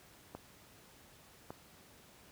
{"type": "clicks", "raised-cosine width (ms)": 1, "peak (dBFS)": -29, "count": 2, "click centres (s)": [0.35, 1.505], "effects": ["pink hiss -60 dBFS RMS until 2.31 s", "high-pass 60 Hz 12 dB/octave"]}